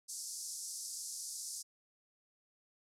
pink band-pass noise, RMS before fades -44 dBFS, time 0.08-1.63 s, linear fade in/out 20 ms, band 5000 to 11000 Hz, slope 48 dB/octave, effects none

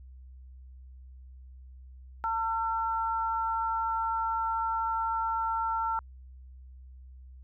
sine tone pair together, 902 / 1353.6 Hz, A5 / E6, +43 / +45 cents, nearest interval perfect fifth, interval 702 cents, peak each -29 / -31 dBFS, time 2.24-5.99 s, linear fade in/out 0 ms, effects added 64 Hz sine -46 dBFS peak until 7.43 s

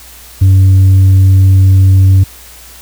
sine tone with tanh clipping, 95.3 Hz, G2, 48 cents flat, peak -3 dBFS, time 0.41-2.24 s, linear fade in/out 10 ms, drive 2 dB, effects added 60 Hz sine -38 dBFS peak until 2.81 s + white hiss -35 dBFS RMS until 2.81 s

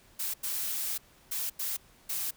blue noise bursts at uneven times, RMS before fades -33 dBFS, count 5, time 0.19-0.34 / 0.43-0.98 / 1.31-1.5 / 1.59-1.77 / 2.09-2.31 s, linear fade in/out 10 ms, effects pink hiss -60 dBFS RMS until 2.36 s

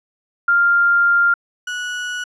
sine / 35% pulse tone pair in turn, 1396.9 / 1468.6 Hz, F6 / F#6, 0 / -13 cents, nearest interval minor second, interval 87 cents, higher second, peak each -11 / -21 dBFS, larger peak first, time 0.48-1.34 / 1.67-2.24 s, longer first, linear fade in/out 5 ms, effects low-pass 7000 Hz 12 dB/octave

